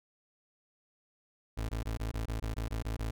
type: tone bursts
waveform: 30% pulse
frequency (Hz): 55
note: A1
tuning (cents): 0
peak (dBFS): -30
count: 11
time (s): 1.57-3.11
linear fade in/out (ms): 10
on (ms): 120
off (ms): 22
effects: none